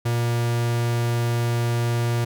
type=tone; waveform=45% pulse; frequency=118.4 Hz; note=A#2; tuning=27 cents sharp; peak=-20 dBFS; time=0.05-2.25 s; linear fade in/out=10 ms; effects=none